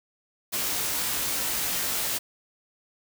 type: noise with comb filter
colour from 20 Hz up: white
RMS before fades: -28 dBFS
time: 0.52-2.19 s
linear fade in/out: 20 ms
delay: 17 ms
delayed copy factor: +0.55
effects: none